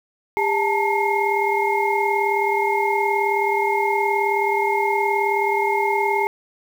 sine tone cluster, 402 / 869 / 908 / 2141 Hz, G4 / A5 / A#5 / C7, +44 / -22 / -46 / +39 cents, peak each -22 / -22 / -24 / -24 dBFS, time 0.37-6.27 s, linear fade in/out 0 ms, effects 7-bit

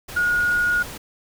sine tone in noise, 1441 Hz, F#6, 46 cents flat, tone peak -17 dBFS, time 0.16-0.83 s, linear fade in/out 10 ms, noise pink, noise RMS -35 dBFS, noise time 0.08-0.98 s, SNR +15 dB, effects none

